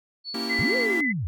sine tone with tremolo, 4429 Hz, C#8, 2 cents flat, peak -30 dBFS, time 0.24-0.87 s, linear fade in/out 50 ms, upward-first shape sine, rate 7.1 Hz, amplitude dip 25%
45% pulse chord, A# diminished seventh, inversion none, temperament equal, 233.1 / 277.2 / 329.6 / 392 Hz, A#3 / C#4 / E4 / G4, 0 / 0 / 0 / 0 cents, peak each -32 / -36 / -37 / -36 dBFS, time 0.34-1.01 s, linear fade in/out 5 ms
sine tone with vibrato, 2017 Hz, B6, 36 cents sharp, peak -23 dBFS, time 0.49-1.13 s, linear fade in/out 20 ms, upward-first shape square, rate 9.8 Hz, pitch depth 17 cents each way
sine linear two-way sweep, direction up then down, 71.6 to 529 to 71.6 Hz, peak -25 dBFS, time 0.59-1.27 s, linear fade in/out 0 ms, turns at 0.76 s
effects none

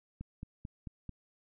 click train, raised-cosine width 5 ms, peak -29 dBFS, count 5, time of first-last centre 0.21-1.093 s, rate 4.53 Hz, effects none

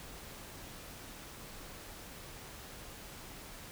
silence, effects pink hiss -49 dBFS RMS until 3.71 s

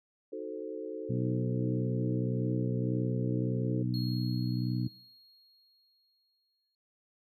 sine chord, D# diminished seventh, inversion none, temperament equal, 311.1 / 370 / 440 / 523.3 Hz, D#4 / F#4 / A4 / C5, 0 / 0 / 0 / 0 cents, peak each -43 / -42 / -39 / -44 dBFS, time 0.32-3.83 s, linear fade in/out 10 ms
harmonic tone, 61.74 Hz, B1, in tune, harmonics 2 / 3 / 4 / 5, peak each -31 / -35 / -37 / -39 dBFS, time 1.09-4.88 s, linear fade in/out 10 ms
triangle tone with exponential decay, 4281 Hz, C8, 39 cents sharp, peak -38 dBFS, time 3.94-6.75 s, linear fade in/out 1 ms, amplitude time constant 610 ms
effects noise-tail reverb RT60 0.6 s tail -23 dB re dry

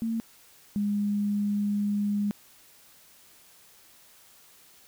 sine tone pair in turn, 226.7 / 205 Hz, A#3 / G#3, -48 / -22 cents, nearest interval major second, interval 174 cents, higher first, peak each -26 / -24 dBFS, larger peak second, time 0.02-0.2 / 0.76-2.31 s, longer second, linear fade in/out 0 ms, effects white hiss -56 dBFS RMS until 4.87 s

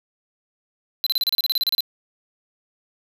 square tone bursts, 4046 Hz, B7, 41 cents sharp, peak -18 dBFS, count 14, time 1.04-1.806 s, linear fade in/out 0 ms, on 25 ms, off 32 ms, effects none

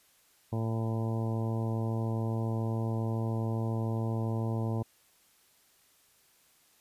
harmonic tone with a mistuned harmonic, 112.8 Hz, A2, 44 cents sharp, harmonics 1 / 2 / 3 / 4 / 5 / 6 / 7 / 8 / 9, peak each -30 / -36 / -40 / -42 / -44 / -46 / -47 / -48 / -49 dBFS, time 0.52-4.83 s, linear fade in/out 10 ms, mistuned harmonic 9, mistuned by -25 cents, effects white hiss -65 dBFS RMS until 6.8 s + resampled to 32000 Hz

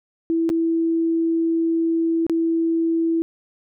sine tone with dropouts, 329.6 Hz, E4, in tune, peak -17 dBFS, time 0.3-3.22 s, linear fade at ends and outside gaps 0 ms, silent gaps 0.492-0.5 / 2.266-2.297 s, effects none

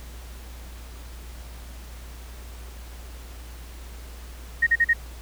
sine tone bursts, 1864.7 Hz, A#6, in tune, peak -15 dBFS, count 4, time 4.62-4.935 s, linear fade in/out 10 ms, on 48 ms, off 41 ms, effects added 59 Hz sine -38 dBFS peak until 5.21 s + pink hiss -47 dBFS RMS until 5.21 s

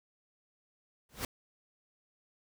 pink noise with exponential growth, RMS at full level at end -31 dBFS, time 1.09-1.25 s, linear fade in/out 2 ms, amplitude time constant 34 ms, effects none

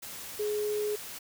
sine tone in noise, 420 Hz, G#4, 19 cents sharp, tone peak -28 dBFS, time 0.39-0.96 s, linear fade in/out 10 ms, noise white, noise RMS -42 dBFS, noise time 0.02-1.19 s, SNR +11 dB, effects none

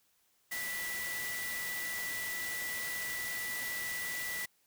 sine tone in noise, 1968 Hz, B6, 7 cents flat, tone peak -37 dBFS, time 0.51-4.46 s, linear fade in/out 10 ms, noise white, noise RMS -41 dBFS, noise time 0.51-4.46 s, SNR +1 dB, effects white hiss -72 dBFS RMS until 4.66 s

